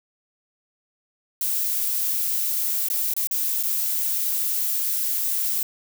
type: noise with dropouts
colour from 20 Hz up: violet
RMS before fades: -24 dBFS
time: 1.41-5.63 s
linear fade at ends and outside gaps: 2 ms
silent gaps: 2.886-2.9 / 3.138-3.165 / 3.272-3.311 / 3.629-3.634 s
effects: none